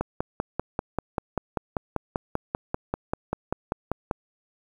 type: click train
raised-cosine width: 1 ms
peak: -11 dBFS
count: 22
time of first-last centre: 0.01-4.112 s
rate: 5.12 Hz
effects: 8-bit